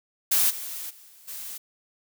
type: noise with level steps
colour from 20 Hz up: blue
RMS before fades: -21 / -35 / -50 / -52 / -37 dBFS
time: 0.31-1.58 s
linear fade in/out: 10 ms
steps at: 0.49 / 0.89 / 1.07 / 1.27 s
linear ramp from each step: 20 ms
effects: none